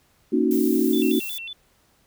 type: chord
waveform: sine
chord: D# minor seventh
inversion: second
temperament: equal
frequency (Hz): 233.1 / 277.2 / 311.1 / 370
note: A#3 / C#4 / D#4 / F#4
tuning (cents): 0 / 0 / 0 / 0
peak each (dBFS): -23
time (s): 0.32-1.2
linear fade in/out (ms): 10
type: noise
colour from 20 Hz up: violet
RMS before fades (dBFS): -33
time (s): 0.51-1.38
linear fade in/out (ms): 2
type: tone with vibrato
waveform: sine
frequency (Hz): 3071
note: G7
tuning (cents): -36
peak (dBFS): -32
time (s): 0.93-1.53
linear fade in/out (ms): 2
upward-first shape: square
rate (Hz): 5.5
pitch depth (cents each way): 220
effects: pink hiss -62 dBFS RMS until 2.06 s